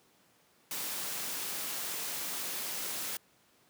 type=noise; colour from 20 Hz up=white; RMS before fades=-37 dBFS; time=0.71-3.17 s; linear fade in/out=2 ms; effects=pink hiss -66 dBFS RMS until 3.69 s + high-pass 150 Hz 12 dB/octave